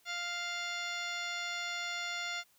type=harmonic tone with a mistuned harmonic; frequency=698.5 Hz; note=F5; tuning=in tune; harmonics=1 / 2 / 3 / 4 / 5 / 6 / 7 / 8 / 10; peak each=-46 / -41 / -40 / -46 / -43 / -47 / -52 / -49 / -49 dBFS; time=0.05-2.44 s; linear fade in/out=50 ms; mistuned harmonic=6; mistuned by=+41 cents; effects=white hiss -68 dBFS RMS until 2.58 s